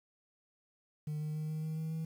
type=tone with pitch steps; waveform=sine; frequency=151.4 / 152.89 / 154.4 / 155.93 / 157.47 / 159.02 / 160.59 Hz; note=D#3 / D#3 / D#3 / D#3 / D#3 / D#3 / E3; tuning=-47 / -30 / -13 / +4 / +21 / +38 / -45 cents; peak=-32 dBFS; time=1.07-2.05 s; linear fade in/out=5 ms; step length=140 ms; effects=tanh soft clip ceiling -34 dBFS + 10-bit